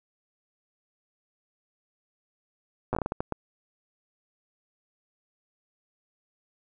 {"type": "slowing click train", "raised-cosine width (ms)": 1, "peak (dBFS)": -14, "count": 10, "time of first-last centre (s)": [2.93, 3.323], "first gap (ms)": 8, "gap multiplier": 1.4, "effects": []}